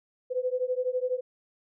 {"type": "beating tone pair", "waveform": "sine", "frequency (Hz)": [499.3, 511.3], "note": ["B4", "C5"], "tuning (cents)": [19, -40], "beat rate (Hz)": 12, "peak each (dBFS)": -29, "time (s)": [0.3, 1.21], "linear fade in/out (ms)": 20, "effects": []}